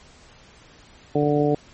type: harmonic tone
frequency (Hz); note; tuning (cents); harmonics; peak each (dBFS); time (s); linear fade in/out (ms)
147.1; D3; +3; 1 / 2 / 3 / 4 / 5; -24 / -22 / -21 / -26 / -27; 1.15-1.55; 5
effects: pink hiss -50 dBFS RMS until 1.73 s + MP3 32 kbps